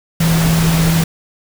sine tone in noise, 164 Hz, E3, 9 cents flat, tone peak -11 dBFS, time 0.2-1.04 s, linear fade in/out 5 ms, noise pink, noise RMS -19 dBFS, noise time 0.2-1.04 s, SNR +5 dB, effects none

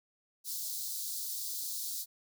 white high-pass noise, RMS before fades -38 dBFS, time 0.44-2.06 s, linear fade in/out 50 ms, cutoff 3900 Hz, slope 48 dB/octave, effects none

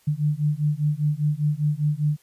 sine beating tone pair, 146.83 / 151.83 Hz, D3 / D#3, 0 / -42 cents, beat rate 5 Hz, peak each -23 dBFS, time 0.07-2.17 s, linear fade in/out 10 ms, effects white hiss -60 dBFS RMS until 2.22 s + resampled to 32000 Hz

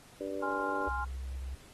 harmonic tone, 97.5 Hz, G2, 9 cents flat, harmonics 3 / 4 / 5 / 6, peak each -40 / -40 / -40 / -40 dBFS, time 0.2-0.89 s, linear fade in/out 10 ms
sine chord, F minor, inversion first, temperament equal, 830.6 / 1046.5 / 1396.9 Hz, Ab5 / C6 / F6, 0 / 0 / 0 cents, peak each -37 dBFS, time 0.42-1.05 s, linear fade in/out 10 ms
sine tone, 65.41 Hz, C2, in tune, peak -36 dBFS, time 0.87-1.55 s, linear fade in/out 5 ms
effects pink hiss -57 dBFS RMS until 1.73 s + AAC 32 kbps

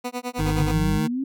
15% pulse tone with tremolo, 246.9 Hz, B3, in tune, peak -19 dBFS, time 0.04-0.72 s, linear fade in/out 10 ms, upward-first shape sine, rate 9.5 Hz, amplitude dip 100%
harmonic tone, 51 Hz, G#1, 31 cents flat, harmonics 1 / 2 / 4, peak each -25 / -28 / -43 dBFS, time 0.37-1.01 s, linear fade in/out 50 ms
25% pulse tone with vibrato, 154.6 Hz, D#3, 11 cents flat, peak -19 dBFS, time 0.38-1.08 s, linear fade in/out 20 ms, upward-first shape sine, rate 6.5 Hz, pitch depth 8 cents each way
sine exponential sweep, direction up, 138.59 to 277.2 Hz, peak -23 dBFS, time 0.59-1.24 s, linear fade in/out 5 ms
effects none

